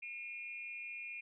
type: tone with amplitude modulation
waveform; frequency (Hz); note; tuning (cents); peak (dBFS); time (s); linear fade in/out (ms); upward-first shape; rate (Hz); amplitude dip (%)
sine; 2422; D#7; -47; -39; 0.02-1.21; 10; sine; 255; 75
effects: none